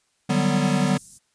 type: chord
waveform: square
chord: G major seventh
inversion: second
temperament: equal with one note detuned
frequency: 149.74 / 185 / 196 / 246.9 Hz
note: D3 / F#3 / G3 / B3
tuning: +34 / 0 / 0 / 0 cents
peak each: -25 dBFS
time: 0.29-0.98 s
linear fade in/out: 10 ms
type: band-stop noise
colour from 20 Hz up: white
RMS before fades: -42 dBFS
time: 0.63-1.19 s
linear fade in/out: 20 ms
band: 210 to 6300 Hz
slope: 24 dB/octave
effects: white hiss -68 dBFS RMS until 1.34 s + resampled to 22050 Hz